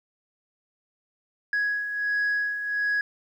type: beating tone pair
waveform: sine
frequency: 1666 / 1667.4 Hz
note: G#6 / G#6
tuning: +5 / +6 cents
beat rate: 1.4 Hz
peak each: -30 / -23 dBFS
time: 1.53-3.01 s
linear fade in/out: 2 ms
effects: tanh soft clip ceiling -20 dBFS + 10-bit